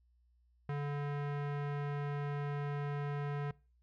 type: tone with low-pass filter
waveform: square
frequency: 144.2 Hz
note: D3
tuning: 31 cents flat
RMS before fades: -37 dBFS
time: 0.69-3.51 s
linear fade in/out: 2 ms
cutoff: 1900 Hz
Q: 1.1
effects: noise-tail reverb RT60 0.4 s tail -25 dB re dry + added 60 Hz sine -67 dBFS peak until 3.82 s